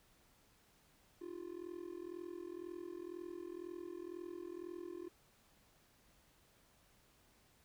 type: tone with amplitude modulation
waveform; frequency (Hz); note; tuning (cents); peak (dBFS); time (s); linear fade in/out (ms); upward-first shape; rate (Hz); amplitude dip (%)
triangle; 349.2; F4; 0; -39; 1.21-5.09; 10; sine; 42; 90
effects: pink hiss -70 dBFS RMS until 7.64 s